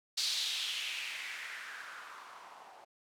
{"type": "noise with low-pass filter sweep", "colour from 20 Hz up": "violet", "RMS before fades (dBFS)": -40, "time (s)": [0.17, 2.85], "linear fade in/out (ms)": 10, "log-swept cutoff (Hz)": [4500, 740], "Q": 3.1, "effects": []}